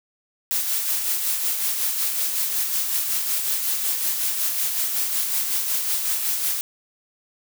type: noise with tremolo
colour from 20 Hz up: blue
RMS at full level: -22 dBFS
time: 0.51-6.61 s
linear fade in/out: 0 ms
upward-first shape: sine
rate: 5.4 Hz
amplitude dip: 40%
effects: none